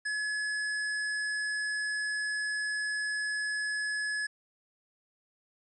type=tone; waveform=square; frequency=1700 Hz; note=G#6; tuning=40 cents sharp; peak=-31 dBFS; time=0.05-4.27 s; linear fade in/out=10 ms; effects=resampled to 24000 Hz + 11-bit